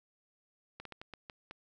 slowing click train, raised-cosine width 0.3 ms, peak -29 dBFS, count 7, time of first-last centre 0.8-1.511 s, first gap 53 ms, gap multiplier 1.32, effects none

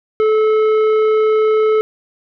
sine tone with tanh clipping, 433.6 Hz, A4, 25 cents flat, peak -12 dBFS, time 0.2-1.81 s, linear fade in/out 0 ms, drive 10 dB, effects none

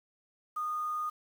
sine tone with quantisation, 1229 Hz, D#6, 22 cents flat, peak -31 dBFS, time 0.56-1.1 s, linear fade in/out 10 ms, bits 9, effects none

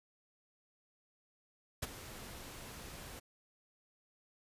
pink noise with ADSR envelope, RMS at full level -35 dBFS, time 1.82-3.2 s, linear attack 12 ms, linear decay 25 ms, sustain -14 dB, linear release 12 ms, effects resampled to 32000 Hz

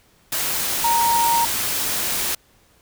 sine tone in noise, 932.3 Hz, A#5, in tune, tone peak -16 dBFS, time 0.84-1.45 s, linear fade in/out 5 ms, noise white, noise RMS -23 dBFS, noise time 0.32-2.35 s, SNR +4 dB, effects pink hiss -57 dBFS RMS until 2.81 s

